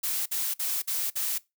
blue noise bursts, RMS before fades -29 dBFS, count 5, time 0.03-1.384 s, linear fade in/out 10 ms, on 230 ms, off 51 ms, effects noise-tail reverb RT60 0.2 s tail -21 dB re dry

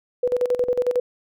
sine tone with tremolo, 493.9 Hz, B4, in tune, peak -16 dBFS, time 0.23-1 s, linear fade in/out 5 ms, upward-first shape square, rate 11 Hz, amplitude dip 75%, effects none

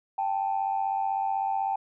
sine tone pair together, 784 / 880 Hz, G5 / A5, 0 / 0 cents, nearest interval major second, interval 200 cents, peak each -26 / -29 dBFS, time 0.18-1.76 s, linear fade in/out 5 ms, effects tanh soft clip ceiling -18 dBFS

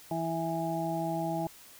harmonic tone, 164.81 Hz, E3, in tune, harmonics 1 / 2 / 4 / 5, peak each -35 / -35 / -35 / -35 dBFS, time 0.11-1.47 s, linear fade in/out 2 ms, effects white hiss -53 dBFS RMS until 1.79 s

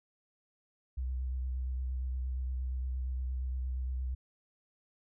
sine tone with vibrato, 63.8 Hz, C2, 43 cents flat, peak -32 dBFS, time 0.97-4.15 s, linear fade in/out 10 ms, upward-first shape triangle, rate 8.6 Hz, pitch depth 32 cents each way, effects none

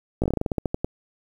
slowing click train, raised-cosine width 2 ms, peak -10 dBFS, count 14, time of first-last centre 0.22-0.845 s, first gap 17 ms, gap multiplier 1.16, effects 8-bit

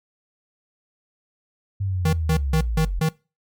sine linear sweep, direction down, 100.1 to 42.83 Hz, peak -21 dBFS, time 1.8-3 s, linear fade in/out 10 ms
square tone bursts, 158.4 Hz, D#3, 31 cents sharp, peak -18 dBFS, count 5, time 2.05-3.09 s, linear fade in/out 5 ms, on 80 ms, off 160 ms
effects noise-tail reverb RT60 0.3 s tail -23 dB re dry + MP3 96 kbps

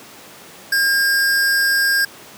square tone pair together, 1612 / 5357 Hz, G6 / E8, +48 / +27 cents, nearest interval octave + major sixth, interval 2079 cents, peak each -15 / -25 dBFS, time 0.72-2.05 s, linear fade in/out 5 ms, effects pink hiss -40 dBFS RMS until 2.37 s + high-pass 200 Hz 12 dB/octave

